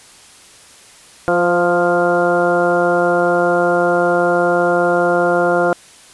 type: harmonic tone with a mistuned harmonic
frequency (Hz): 175.2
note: F3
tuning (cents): +6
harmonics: 1 / 2 / 3 / 4 / 5 / 6 / 7 / 8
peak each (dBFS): -24 / -18 / -16 / -18 / -28 / -26 / -28 / -20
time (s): 1.28-5.73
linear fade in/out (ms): 0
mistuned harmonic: 3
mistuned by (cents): -17
effects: white hiss -43 dBFS RMS until 6.13 s + resampled to 24000 Hz